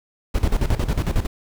brown noise with tremolo, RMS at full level -18 dBFS, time 0.34-1.27 s, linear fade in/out 10 ms, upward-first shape square, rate 11 Hz, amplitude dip 75%, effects none

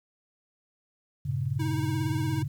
sine chord, G diminished, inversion none, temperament equal, 98 / 116.54 / 138.59 Hz, G2 / Bb2 / Db3, 0 / 0 / 0 cents, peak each -33 / -32 / -29 dBFS, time 1.25-2.48 s, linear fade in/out 10 ms
square tone with vibrato, 315.9 Hz, D#4, 26 cents sharp, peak -32 dBFS, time 1.59-2.43 s, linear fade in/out 10 ms, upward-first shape sine, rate 17 Hz, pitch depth 42 cents each way
effects 10-bit

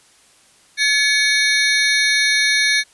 25% pulse ring-modulated tone, 1975.5 Hz, B6, in tune, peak -7 dBFS, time 0.77-2.84 s, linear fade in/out 50 ms, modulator 265 Hz, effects white hiss -52 dBFS RMS until 2.93 s + resampled to 24000 Hz

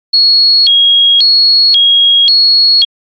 sine tone with vibrato, 3774 Hz, A#7, 21 cents sharp, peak -4 dBFS, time 0.13-2.85 s, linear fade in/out 10 ms, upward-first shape square, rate 0.93 Hz, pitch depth 240 cents each way, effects AAC 64 kbps

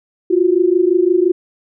sine tone pair together, 345.1 / 370.9 Hz, F4 / F#4, -21 / +4 cents, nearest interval minor second, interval 125 cents, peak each -13 dBFS, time 0.3-1.32 s, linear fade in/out 10 ms, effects none

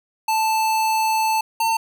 square tone pair in turn, 880 / 900.6 Hz, A5 / A5, 0 / +40 cents, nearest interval unison, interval 40 cents, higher second, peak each -18 / -18 dBFS, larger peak neither, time 0.28-1.41 / 1.6-1.77 s, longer first, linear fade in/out 5 ms, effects none

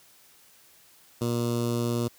15% pulse tone with notch filter, 118.7 Hz, A#2, 32 cents sharp, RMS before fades -27 dBFS, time 1.21-2.08 s, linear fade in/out 5 ms, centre 1900 Hz, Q 0.73, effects white hiss -57 dBFS RMS until 2.18 s + high-pass 60 Hz 12 dB/octave

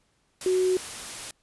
sine tone in noise, 370 Hz, F#4, in tune, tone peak -20 dBFS, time 0.46-0.77 s, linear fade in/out 2 ms, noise white, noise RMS -37 dBFS, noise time 0.41-1.31 s, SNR +14 dB, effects pink hiss -69 dBFS RMS until 1.42 s + resampled to 24000 Hz

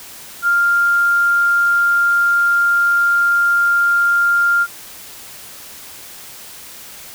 sine tone, 1398 Hz, F6, 1 cent sharp, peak -11 dBFS, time 0.42-4.67 s, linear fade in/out 50 ms, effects white hiss -36 dBFS RMS until 7.14 s

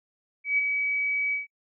sine tone with ADSR envelope, 2277 Hz, C#7, 46 cents sharp, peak -19 dBFS, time 0.44-1.47 s, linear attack 140 ms, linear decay 20 ms, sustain -5 dB, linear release 140 ms, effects noise-tail reverb RT60 0.1 s tail -26 dB re dry

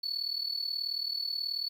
triangle tone with amplitude modulation, 4435 Hz, C#8, in tune, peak -25 dBFS, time 0.03-1.69 s, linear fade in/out 10 ms, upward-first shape sine, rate 38.5 Hz, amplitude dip 85%, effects tanh soft clip ceiling -26 dBFS + 10-bit

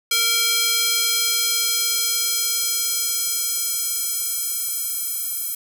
square tone with high-pass filter sweep, 461.7 Hz, A#4, 17 cents flat, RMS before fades -22 dBFS, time 0.11-5.55 s, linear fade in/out 5 ms, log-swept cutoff 3000 to 11000 Hz, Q 0.9, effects none

